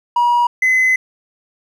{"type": "tone pair in turn", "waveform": "triangle", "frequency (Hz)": [960, 2034], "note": ["B5", "C7"], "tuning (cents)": [-49, -50], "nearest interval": "octave + minor second", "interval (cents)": 1299, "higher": "second", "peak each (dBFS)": -8, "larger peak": "neither", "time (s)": [[0.16, 0.47], [0.62, 0.96]], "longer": "second", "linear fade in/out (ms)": 5, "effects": ["tanh soft clip ceiling -6 dBFS"]}